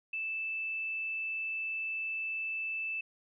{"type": "tone", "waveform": "sine", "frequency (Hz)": 2637, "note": "E7", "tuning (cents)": 0, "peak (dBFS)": -33, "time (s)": [0.13, 3.01], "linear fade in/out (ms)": 5, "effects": []}